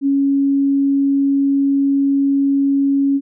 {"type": "tone", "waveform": "sine", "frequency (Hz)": 277.2, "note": "C#4", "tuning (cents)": 0, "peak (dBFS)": -12, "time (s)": [0.01, 3.21], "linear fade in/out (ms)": 50, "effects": []}